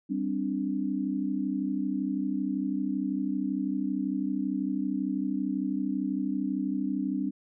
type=chord; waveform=sine; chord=G suspended fourth; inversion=none; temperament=just; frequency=196 / 261.3 / 294 Hz; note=G3 / C4 / D4; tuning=0 / -2 / +2 cents; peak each=-32 / -31 / -31 dBFS; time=0.09-7.31 s; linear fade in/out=20 ms; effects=none